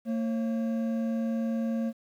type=tone pair together; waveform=triangle; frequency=227.5 / 541 Hz; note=A#3 / C#5; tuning=-42 / -42 cents; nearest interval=octave + minor third; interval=1500 cents; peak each=-25 / -35 dBFS; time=0.05-1.93 s; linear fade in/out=50 ms; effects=10-bit